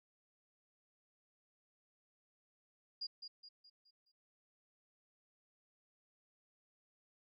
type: tone with echo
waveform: sine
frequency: 4842 Hz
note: D#8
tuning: 48 cents flat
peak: -39 dBFS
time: 3.01-3.07 s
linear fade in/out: 10 ms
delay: 210 ms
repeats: 5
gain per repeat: -7 dB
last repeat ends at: 4.12 s
effects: none